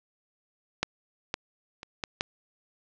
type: clicks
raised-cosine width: 0.2 ms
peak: -7 / -11 / -23 / -13 / -9 dBFS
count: 5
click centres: 0.83 / 1.341 / 1.831 / 2.038 / 2.209 s
effects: low-pass 6000 Hz 12 dB/octave